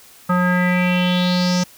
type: tone with low-pass filter sweep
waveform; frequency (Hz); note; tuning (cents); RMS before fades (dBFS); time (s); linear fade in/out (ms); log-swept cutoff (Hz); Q
square; 179.8; F#3; -49; -17; 0.29-1.64; 10; 1300 to 6000; 5.3
effects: white hiss -46 dBFS RMS until 1.77 s